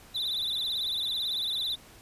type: tone with vibrato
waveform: triangle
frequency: 3729 Hz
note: A#7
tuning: in tune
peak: -27 dBFS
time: 0.14-1.76 s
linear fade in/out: 20 ms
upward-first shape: sine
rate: 18 Hz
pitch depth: 130 cents each way
effects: pink hiss -53 dBFS RMS until 2.01 s + resampled to 32000 Hz